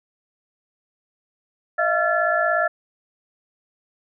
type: tone cluster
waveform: sine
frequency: 628 / 685 / 1365 / 1728 Hz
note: D#5 / F5 / F6 / A6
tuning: +16 / -34 / -40 / -32 cents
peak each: -23 dBFS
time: 1.78-2.68 s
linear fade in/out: 10 ms
effects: none